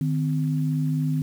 sine tone pair together, 152.7 / 256.8 Hz, D#3 / C4, -32 / -32 cents, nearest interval major sixth, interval 900 cents, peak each -22 / -27 dBFS, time 0.01-1.22 s, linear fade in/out 2 ms, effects 8-bit

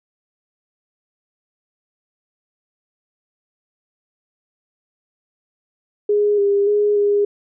sine tone with pitch steps, 414.3 / 402.3 / 414.8 / 408.9 Hz, G#4 / G4 / G#4 / G#4, -4 / +45 / -2 / -27 cents, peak -13 dBFS, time 6.09-7.25 s, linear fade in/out 5 ms, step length 290 ms, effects none

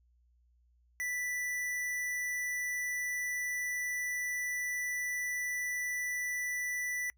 square tone, 1975.5 Hz, B6, in tune, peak -34 dBFS, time 1-7.1 s, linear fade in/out 0 ms, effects noise-tail reverb RT60 0.1 s tail -26 dB re dry + added 60 Hz sine -65 dBFS peak until 7.17 s

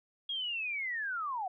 sine linear sweep, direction down, 3305 to 711 Hz, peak -33 dBFS, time 0.29-1.48 s, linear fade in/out 5 ms, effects none

